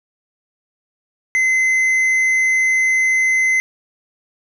triangle tone with tanh clipping, 2053 Hz, C7, 33 cents flat, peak -14 dBFS, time 1.35-3.6 s, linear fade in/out 0 ms, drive 10 dB, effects none

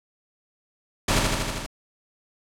pink noise with echo, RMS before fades -21 dBFS, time 1.08-1.19 s, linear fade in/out 5 ms, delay 79 ms, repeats 6, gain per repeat -2 dB, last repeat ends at 1.664 s, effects low-pass 9000 Hz 12 dB/octave

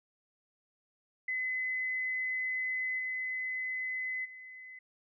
sine tone with level steps, 2027 Hz, B6, 45 cents sharp, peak -31 / -33 / -46 dBFS, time 1.28-4.79 s, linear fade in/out 5 ms, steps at 2.98 / 4.24 s, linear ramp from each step 20 ms, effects none

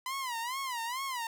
sawtooth tone with vibrato, 1000 Hz, B5, 21 cents sharp, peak -30 dBFS, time 0.06-1.27 s, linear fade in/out 2 ms, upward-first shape sine, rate 2.3 Hz, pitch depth 160 cents each way, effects none

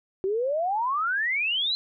sine exponential sweep, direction up, 370 to 4125 Hz, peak -23 dBFS, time 0.24-1.75 s, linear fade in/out 0 ms, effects none

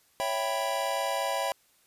square chord, C# half-diminished seventh, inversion none, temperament equal, 554.4 / 659.3 / 784 / 987.8 Hz, C#5 / E5 / G5 / B5, 0 / 0 / 0 / 0 cents, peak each -34 dBFS, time 0.2-1.52 s, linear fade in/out 0 ms, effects white hiss -65 dBFS RMS until 1.86 s + resampled to 32000 Hz

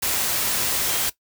sine tone in noise, 3218 Hz, G7, 45 cents sharp, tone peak -34 dBFS, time 0.88-1.09 s, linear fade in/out 10 ms, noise white, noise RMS -23 dBFS, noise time 0.02-1.1 s, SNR -14 dB, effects noise-tail reverb RT60 0.1 s tail -17 dB re dry

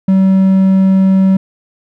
triangle tone, 191 Hz, G3, 45 cents flat, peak -4 dBFS, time 0.08-1.37 s, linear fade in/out 5 ms, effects none

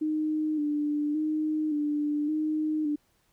sine tone with vibrato, 302.1 Hz, D4, 49 cents sharp, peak -25 dBFS, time 0.01-2.96 s, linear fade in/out 10 ms, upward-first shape square, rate 0.88 Hz, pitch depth 37 cents each way, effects pink hiss -69 dBFS RMS until 3.32 s

